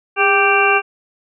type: harmonic tone with a mistuned harmonic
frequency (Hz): 392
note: G4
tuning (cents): 0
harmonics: 1 / 2 / 3 / 4 / 6 / 7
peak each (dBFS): -18 / -18 / -18 / -18 / -18 / -18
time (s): 0.16-0.82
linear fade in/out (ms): 50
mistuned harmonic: 1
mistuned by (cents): +56
effects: none